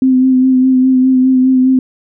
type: tone with vibrato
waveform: sine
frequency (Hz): 258.6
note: C4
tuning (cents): -20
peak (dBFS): -6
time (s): 0.02-1.79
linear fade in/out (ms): 2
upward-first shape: sine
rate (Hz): 4.9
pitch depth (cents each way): 24
effects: none